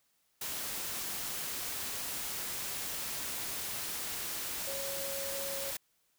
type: tone in noise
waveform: sine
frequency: 551 Hz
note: C#5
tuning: 11 cents flat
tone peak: -40 dBFS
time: 4.67-5.71 s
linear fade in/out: 5 ms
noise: white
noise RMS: -38 dBFS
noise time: 0.41-5.77 s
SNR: -5 dB
effects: white hiss -74 dBFS RMS until 6.18 s